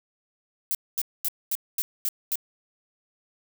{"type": "noise bursts", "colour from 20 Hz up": "violet", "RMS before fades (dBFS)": -26, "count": 7, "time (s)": [0.71, 2.356], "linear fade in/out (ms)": 0, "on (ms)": 38, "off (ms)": 230, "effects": []}